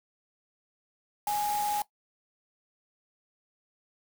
sine tone in noise, 830 Hz, G#5, 1 cent flat, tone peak -27 dBFS, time 1.27-1.82 s, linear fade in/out 2 ms, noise white, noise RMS -38 dBFS, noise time 1.27-1.82 s, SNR +8 dB, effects noise-tail reverb RT60 0.1 s tail -17 dB re dry

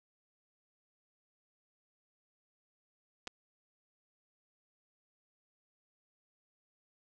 clicks, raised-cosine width 0.2 ms, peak -24 dBFS, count 2, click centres 3.272 / 3.276 s, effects none

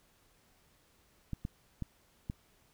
clicks, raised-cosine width 5 ms, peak -24 dBFS, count 4, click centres 1.333 / 1.451 / 1.823 / 2.299 s, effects pink hiss -68 dBFS RMS until 2.73 s

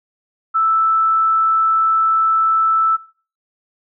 sine tone, 1318.5 Hz, E6, in tune, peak -12 dBFS, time 0.54-2.97 s, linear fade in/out 20 ms, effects noise-tail reverb RT60 0.4 s tail -19 dB re dry

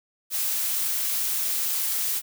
blue noise, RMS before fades -26 dBFS, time 0.3-2.22 s, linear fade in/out 50 ms, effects none

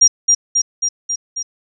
sine tone with echo, 5700 Hz, F8, 34 cents sharp, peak -5 dBFS, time 0.01-0.08 s, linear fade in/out 10 ms, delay 270 ms, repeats 5, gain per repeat -3 dB, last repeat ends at 1.43 s, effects none

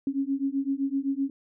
sine beating tone pair, 270.5 / 278.3 Hz, C#4 / C#4, -42 / +7 cents, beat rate 7.8 Hz, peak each -28 dBFS, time 0.07-1.3 s, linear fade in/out 2 ms, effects none

